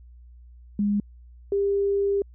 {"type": "tone pair in turn", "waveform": "sine", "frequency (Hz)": [204.7, 399.4], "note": ["G#3", "G4"], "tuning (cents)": [-25, 32], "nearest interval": "octave", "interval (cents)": 1157, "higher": "second", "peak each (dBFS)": -20, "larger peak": "neither", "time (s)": [[0.79, 1], [1.52, 2.22]], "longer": "second", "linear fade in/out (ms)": 2, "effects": ["added 60 Hz sine -45 dBFS peak until 2.34 s"]}